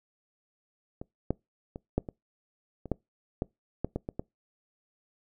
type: clicks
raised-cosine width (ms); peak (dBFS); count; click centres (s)
2; -25 / -13 / -25 / -12 / -24 / -27 / -14 / -15 / -15 / -17 / -21 / -19; 12; 1.015 / 1.306 / 1.759 / 1.98 / 2.088 / 2.857 / 2.917 / 3.421 / 3.846 / 3.96 / 4.089 / 4.195
effects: noise-tail reverb RT60 0.2 s tail -25 dB re dry